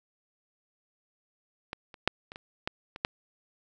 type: clicks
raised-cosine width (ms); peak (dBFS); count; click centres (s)
0.3; -19 / -30 / -6 / -26 / -25 / -14 / -24 / -9; 8; 1.731 / 1.942 / 2.076 / 2.319 / 2.359 / 2.675 / 2.961 / 3.049
effects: none